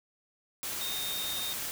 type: tone in noise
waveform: sine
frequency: 3686 Hz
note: A#7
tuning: 20 cents flat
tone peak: -35 dBFS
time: 0.81-1.53 s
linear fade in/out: 0 ms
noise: white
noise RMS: -36 dBFS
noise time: 0.63-1.71 s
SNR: -2 dB
effects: none